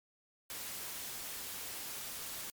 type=noise; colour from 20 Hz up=white; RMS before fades=-43 dBFS; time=0.5-2.5 s; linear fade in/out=0 ms; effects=MP3 96 kbps